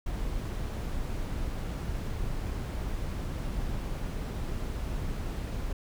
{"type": "noise", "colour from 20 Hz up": "brown", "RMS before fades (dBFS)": -33, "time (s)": [0.06, 5.73], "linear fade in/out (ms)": 5, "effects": []}